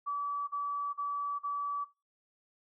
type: tone bursts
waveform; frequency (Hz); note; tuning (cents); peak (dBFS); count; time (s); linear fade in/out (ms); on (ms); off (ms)
sine; 1149; D6; -38; -31; 4; 0.06-1.851; 20; 420; 37
effects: noise-tail reverb RT60 0.3 s tail -23 dB re dry